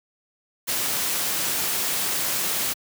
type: noise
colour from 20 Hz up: white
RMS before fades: -25 dBFS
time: 0.67-2.74 s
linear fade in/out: 20 ms
effects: high-pass 100 Hz 12 dB/octave